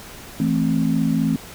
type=chord; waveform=sine; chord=A minor; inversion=second; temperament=just; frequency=165 / 220 / 264 Hz; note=E3 / A3 / C4; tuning=+2 / 0 / +16 cents; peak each=-21 dBFS; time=0.4-1.36 s; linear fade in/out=2 ms; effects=pink hiss -39 dBFS RMS until 1.54 s